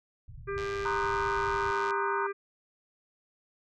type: low-pass noise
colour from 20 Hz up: pink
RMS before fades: -44 dBFS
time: 0.28-1.71 s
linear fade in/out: 5 ms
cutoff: 150 Hz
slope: 96 dB/octave
type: harmonic tone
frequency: 398.1 Hz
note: G4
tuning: 27 cents sharp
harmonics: 1 / 3 / 4 / 5 / 6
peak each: -32 / -39 / -41 / -48 / -48 dBFS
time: 0.47-2.33 s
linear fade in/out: 20 ms
type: click train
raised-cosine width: 0.2 ms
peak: -25 dBFS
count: 143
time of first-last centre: 0.58-1.907 s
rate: 107 Hz
type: chord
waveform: sine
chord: C half-diminished seventh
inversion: third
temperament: equal with one note detuned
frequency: 932.3 / 1046.5 / 1244.5 / 1495.4 Hz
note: Bb5 / C6 / Eb6 / Gb6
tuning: 0 / 0 / 0 / +18 cents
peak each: -32 / -37 / -35 / -35 dBFS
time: 0.85-2.27 s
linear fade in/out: 5 ms
effects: none